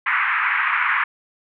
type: band-pass noise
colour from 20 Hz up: white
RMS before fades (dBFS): -20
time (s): 0.06-1.04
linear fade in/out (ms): 5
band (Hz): 1000 to 2300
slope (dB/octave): 48
effects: none